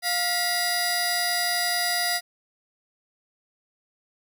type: tone cluster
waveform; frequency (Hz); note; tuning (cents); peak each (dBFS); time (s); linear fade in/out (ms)
sawtooth; 704 / 1937 / 4877; F5 / B6 / D#8; +14 / -34 / -35; -24; 0.02-2.21; 50
effects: none